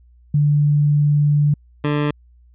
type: tone pair in turn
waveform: sine / 20% pulse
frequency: 146.83 / 147.51 Hz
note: D3 / D3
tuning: 0 / +8 cents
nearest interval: unison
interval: 8 cents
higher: second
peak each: -12 dBFS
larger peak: neither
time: 0.34-1.54 / 1.84-2.11 s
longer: first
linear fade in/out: 5 ms
effects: added 60 Hz sine -47 dBFS peak until 2.54 s + resampled to 8000 Hz